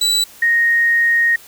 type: tone pair in turn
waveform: 35% pulse / sine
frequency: 3951 / 1864.6 Hz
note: B7 / A#6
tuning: 0 / 0 cents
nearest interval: octave + minor second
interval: 1300 cents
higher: first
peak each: -11 dBFS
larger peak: neither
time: 0.01-0.24 / 0.42-1.36 s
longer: second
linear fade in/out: 5 ms
effects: white hiss -42 dBFS RMS until 1.47 s